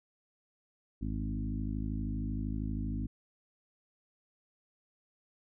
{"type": "harmonic tone with a mistuned harmonic", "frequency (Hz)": 52.8, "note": "G#1", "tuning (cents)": 29, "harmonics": [1, 2, 3, 4, 5, 6], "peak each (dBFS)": [-36, -39, -43, -40, -40, -47], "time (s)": [1.01, 3.07], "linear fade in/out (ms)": 10, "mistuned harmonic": 2, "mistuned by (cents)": -21, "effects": []}